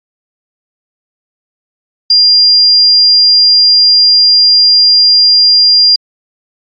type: tone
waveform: sine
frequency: 4800 Hz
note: D8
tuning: 37 cents sharp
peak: -3 dBFS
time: 2.1-5.96 s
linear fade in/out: 5 ms
effects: AAC 48 kbps